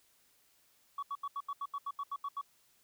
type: tone bursts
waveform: sine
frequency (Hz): 1126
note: C#6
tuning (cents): +27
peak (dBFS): -33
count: 12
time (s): 0.98-2.413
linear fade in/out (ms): 5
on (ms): 47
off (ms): 79
effects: tanh soft clip ceiling -33 dBFS + white hiss -69 dBFS RMS until 2.83 s